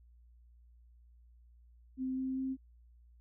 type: tone with pitch steps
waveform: sine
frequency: 260 / 262 / 263.9 Hz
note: C4 / C4 / C4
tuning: -11 / +2 / +15 cents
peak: -33 dBFS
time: 1.97-2.57 s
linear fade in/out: 50 ms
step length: 200 ms
effects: added 59 Hz sine -58 dBFS peak until 3.2 s